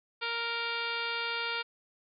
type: harmonic tone with a mistuned harmonic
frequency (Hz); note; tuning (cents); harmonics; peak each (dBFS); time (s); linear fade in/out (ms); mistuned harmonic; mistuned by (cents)
466.2; A#4; 0; 1 / 2 / 3 / 4 / 5 / 6 / 7 / 8 / 9 / 10; -42 / -40 / -36 / -44 / -38 / -40 / -44 / -42 / -45 / -45; 0.21-1.63; 20; 8; -44
effects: none